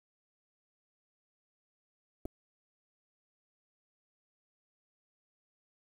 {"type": "clicks", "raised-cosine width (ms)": 2, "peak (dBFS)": -27, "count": 2, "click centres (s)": [2.254, 2.257], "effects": ["9-bit"]}